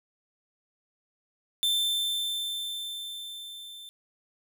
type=tone with level ramp; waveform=45% pulse; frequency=3551 Hz; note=A7; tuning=15 cents sharp; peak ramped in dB=-23 to -43 dBFS; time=1.63-3.89 s; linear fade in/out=0 ms; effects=none